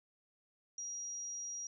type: tone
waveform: sine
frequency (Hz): 5730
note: F8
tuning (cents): +44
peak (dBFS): -40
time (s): 0.78-1.67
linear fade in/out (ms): 2
effects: none